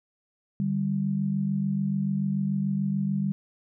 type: tone pair together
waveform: sine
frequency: 149.5 / 196.37 Hz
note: D3 / G3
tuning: +31 / +3 cents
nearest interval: perfect fourth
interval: 472 cents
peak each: -29 / -25 dBFS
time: 0.6-3.32 s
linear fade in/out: 0 ms
effects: none